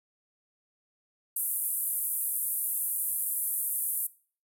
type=band-pass noise; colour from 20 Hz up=white; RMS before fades=-31 dBFS; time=1.36-4.07 s; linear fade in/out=5 ms; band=9400 to 14000 Hz; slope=48 dB/octave; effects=noise-tail reverb RT60 0.4 s tail -19 dB re dry